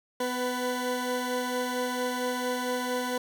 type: tone pair together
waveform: 20% pulse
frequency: 250.4 / 496.4 Hz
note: B3 / B4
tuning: +24 / +9 cents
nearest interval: octave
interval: 1185 cents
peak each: -26 dBFS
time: 0.2-3.18 s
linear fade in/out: 5 ms
effects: none